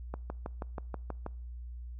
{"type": "click train", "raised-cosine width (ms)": 1, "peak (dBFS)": -23, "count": 8, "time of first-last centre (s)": [0.14, 1.264], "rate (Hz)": 6.23, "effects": ["noise-tail reverb RT60 0.6 s tail -25 dB re dry", "added 60 Hz sine -40 dBFS peak until 1.99 s"]}